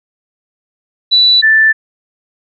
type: tone pair in turn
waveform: sine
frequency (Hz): 3960 / 1764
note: B7 / A6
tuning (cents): +4 / +4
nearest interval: octave + major second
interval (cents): 1400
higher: first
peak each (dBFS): -5 / -5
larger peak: neither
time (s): 1.11-1.42 / 1.42-1.73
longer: neither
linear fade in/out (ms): 20
effects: none